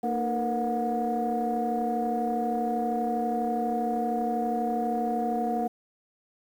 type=tone cluster; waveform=sine; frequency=230 / 301.7 / 457.3 / 489.8 / 725 Hz; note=A#3 / D4 / A#4 / B4 / F#5; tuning=-23 / +47 / -33 / -14 / -35 cents; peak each=-29 / -36 / -33 / -36 / -27 dBFS; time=0.03-5.68 s; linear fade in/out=10 ms; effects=tanh soft clip ceiling -18 dBFS + 9-bit